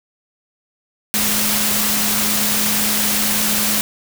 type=tone in noise; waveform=sine; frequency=210.6 Hz; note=G#3; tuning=24 cents sharp; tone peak=-25 dBFS; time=1.14-3.81 s; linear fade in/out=0 ms; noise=white; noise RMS=-18 dBFS; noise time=1.14-3.81 s; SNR=-10 dB; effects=none